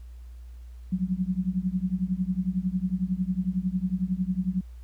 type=tone with tremolo; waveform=sine; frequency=185 Hz; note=F#3; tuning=in tune; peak=-20 dBFS; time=0.92-4.61 s; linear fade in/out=5 ms; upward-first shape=triangle; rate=11 Hz; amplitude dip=100%; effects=added 60 Hz sine -40 dBFS peak until 4.83 s + pink hiss -65 dBFS RMS until 4.83 s